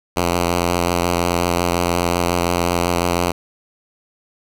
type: tone with vibrato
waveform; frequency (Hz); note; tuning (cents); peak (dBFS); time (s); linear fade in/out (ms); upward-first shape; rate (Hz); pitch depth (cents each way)
5% pulse; 87.1; F2; -4; -5; 0.16-3.32; 10; sine; 5.6; 22
effects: none